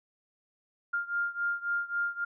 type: beating tone pair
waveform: sine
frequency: 1401 / 1404.7 Hz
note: F6 / F6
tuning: +5 / +10 cents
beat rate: 3.7 Hz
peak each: -31 / -33 dBFS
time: 0.93-2.25 s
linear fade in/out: 10 ms
effects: none